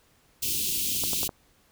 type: band-stop noise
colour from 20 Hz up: white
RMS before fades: -28 dBFS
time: 0.42-1.28 s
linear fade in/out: 10 ms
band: 400 to 2600 Hz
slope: 48 dB/octave
type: clicks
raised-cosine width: 1 ms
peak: -20 dBFS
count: 4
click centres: 1.038 / 1.133 / 1.232 / 1.292 s
effects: pink hiss -63 dBFS RMS until 1.71 s